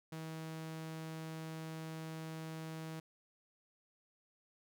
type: tone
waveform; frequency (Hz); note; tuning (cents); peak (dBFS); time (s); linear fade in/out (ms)
sawtooth; 160; D#3; +49; -39; 0.12-3; 5
effects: none